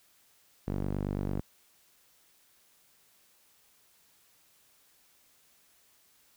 sawtooth tone with band-pass filter, 49 Hz, G1, in tune, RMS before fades -33 dBFS, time 0.67-1.41 s, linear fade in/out 10 ms, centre 230 Hz, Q 0.71, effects white hiss -65 dBFS RMS until 6.36 s

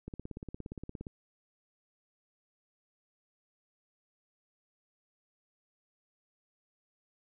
click train, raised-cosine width 3 ms, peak -28 dBFS, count 18, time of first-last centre 0.08-1.068 s, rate 17.2 Hz, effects none

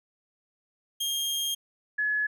sawtooth / sine tone pair in turn, 3223 / 1700.9 Hz, G7 / G#6, +47 / +41 cents, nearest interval major seventh, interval 1106 cents, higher first, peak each -24 dBFS, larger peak neither, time 1-1.55 / 1.98-2.27 s, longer first, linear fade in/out 10 ms, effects none

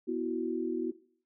sine chord, B suspended fourth, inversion none, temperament just, 246.9 / 329.3 / 370.4 Hz, B3 / E4 / F#4, 0 / -2 / +2 cents, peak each -36 / -34 / -33 dBFS, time 0.07-0.92 s, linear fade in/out 20 ms, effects noise-tail reverb RT60 0.5 s tail -18 dB re dry

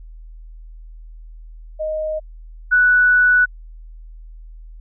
sine tone pair in turn, 622.3 / 1480.1 Hz, D#5 / F#6, 0 / 0 cents, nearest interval octave + minor third, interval 1500 cents, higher second, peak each -20 / -10 dBFS, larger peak second, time 1.79-2.2 / 2.71-3.46 s, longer second, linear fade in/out 20 ms, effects added 40 Hz sine -35 dBFS peak until 4.8 s

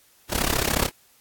pink noise with amplitude modulation, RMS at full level -19 dBFS, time 0.29-0.9 s, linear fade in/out 50 ms, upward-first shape sine, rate 33.9 Hz, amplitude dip 100%, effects white hiss -58 dBFS RMS until 1.2 s + AAC 64 kbps

